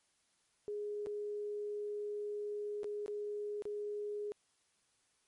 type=tone with dropouts; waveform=sine; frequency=415.3 Hz; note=G#4; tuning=in tune; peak=-37 dBFS; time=0.68-4.32 s; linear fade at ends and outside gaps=0 ms; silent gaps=1.061-1.069 / 2.833-2.843 / 3.061-3.08 / 3.622-3.654 s; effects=white hiss -75 dBFS RMS until 5.27 s + MP3 48 kbps